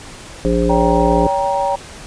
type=harmonic tone; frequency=58.27 Hz; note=A#1; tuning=in tune; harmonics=1 / 3 / 5 / 7 / 9; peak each=-19 / -19 / -19 / -19 / -19 dBFS; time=0.45-1.27 s; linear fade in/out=0 ms
type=chord; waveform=sine; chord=G diminished; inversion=second; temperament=just; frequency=564.5 / 784 / 940.8 Hz; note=Db5 / G5 / Bb5; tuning=+31 / 0 / +16 cents; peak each=-19 dBFS; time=0.69-1.76 s; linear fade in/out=10 ms
effects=pink hiss -35 dBFS RMS until 2.06 s + resampled to 22050 Hz